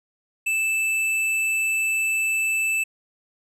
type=tone; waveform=square; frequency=2637 Hz; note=E7; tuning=in tune; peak=-21 dBFS; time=0.46-2.84 s; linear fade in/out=10 ms; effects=low-pass 12000 Hz 12 dB/octave